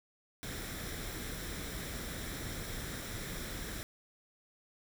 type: noise with comb filter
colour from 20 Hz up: pink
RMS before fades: -41 dBFS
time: 0.43-3.83 s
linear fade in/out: 0 ms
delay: 0.54 ms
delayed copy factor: +0.5
effects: none